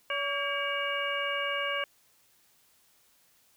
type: harmonic tone with a mistuned harmonic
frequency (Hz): 568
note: C#5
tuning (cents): +42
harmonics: 1 / 2 / 3 / 4 / 5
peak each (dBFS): -35 / -35 / -35 / -35 / -35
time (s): 0.1-1.84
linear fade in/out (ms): 2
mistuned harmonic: 3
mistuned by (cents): -91
effects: white hiss -65 dBFS RMS until 3.56 s